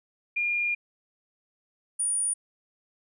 sine tone pair in turn, 2414 / 9498 Hz, D7 / D9, +47 / +18 cents, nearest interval 2 octaves, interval 2371 cents, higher second, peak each -24 dBFS, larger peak neither, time 0.36-0.75 / 1.99-2.34 s, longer first, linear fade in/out 10 ms, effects none

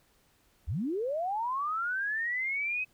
sine linear sweep, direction up, 55.3 to 2556 Hz, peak -29 dBFS, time 0.67-2.85 s, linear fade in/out 20 ms, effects pink hiss -67 dBFS RMS until 2.93 s

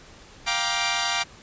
10% pulse chord, G minor seventh, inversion third, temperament equal with one note detuned, 698.5 / 784 / 946.4 / 1174.7 Hz, F5 / G5 / Bb5 / D6, 0 / 0 / +26 / 0 cents, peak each -20 dBFS, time 0.46-1.24 s, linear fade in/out 20 ms, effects pink hiss -48 dBFS RMS until 1.42 s + resampled to 16000 Hz

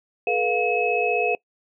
sine tone cluster, 426.9 / 482.4 / 706 / 2572 Hz, G#4 / B4 / F5 / E7, +48 / -41 / +19 / -43 cents, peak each -25 dBFS, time 0.27-1.35 s, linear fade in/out 2 ms, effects noise-tail reverb RT60 0.1 s tail -23 dB re dry

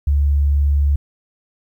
sine tone, 71.5 Hz, D2, 46 cents flat, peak -12 dBFS, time 0.07-0.96 s, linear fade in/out 5 ms, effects 9-bit

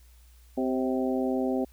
harmonic tone with a mistuned harmonic, 129.3 Hz, C3, 20 cents flat, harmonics 2 / 3 / 4 / 5 / 6, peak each -27 / -31 / -33 / -35 / -37 dBFS, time 0.57-1.65 s, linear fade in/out 10 ms, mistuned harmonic 4, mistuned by +40 cents, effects added 60 Hz sine -52 dBFS peak until 1.72 s + white hiss -63 dBFS RMS until 1.72 s

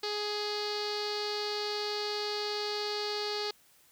sawtooth tone with low-pass filter, 417.1 Hz, G#4, 7 cents sharp, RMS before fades -34 dBFS, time 0.03-3.51 s, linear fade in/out 5 ms, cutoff 4500 Hz, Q 8, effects white hiss -63 dBFS RMS until 3.91 s

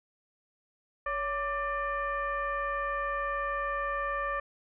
sine tone with frequency modulation, 1174.7 Hz, D6, in tune, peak -29 dBFS, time 1.06-4.4 s, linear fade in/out 5 ms, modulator 612 Hz, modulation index 1.1, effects none

